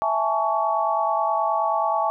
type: chord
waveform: sine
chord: A major seventh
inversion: second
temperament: equal with one note detuned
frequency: 659.3 / 830.6 / 880 / 1124.2 Hz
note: E5 / G#5 / A5 / C#6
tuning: 0 / 0 / 0 / +24 cents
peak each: -25 dBFS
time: 0.02-2.1 s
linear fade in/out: 0 ms
effects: none